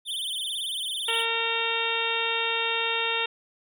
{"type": "tone with vibrato", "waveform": "square", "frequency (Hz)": 3322, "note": "G#7", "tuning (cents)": 0, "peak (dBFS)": -29, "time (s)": [0.05, 1.26], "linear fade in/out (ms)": 50, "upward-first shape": "sine", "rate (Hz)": 18, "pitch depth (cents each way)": 170}
{"type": "harmonic tone", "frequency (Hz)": 458.2, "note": "A#4", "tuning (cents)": -30, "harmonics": [1, 2, 3, 4, 5, 6, 7, 8], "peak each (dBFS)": [-33, -33, -34, -35, -35, -29, -34, -31], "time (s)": [1.08, 3.26], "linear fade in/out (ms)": 5}
{"effects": []}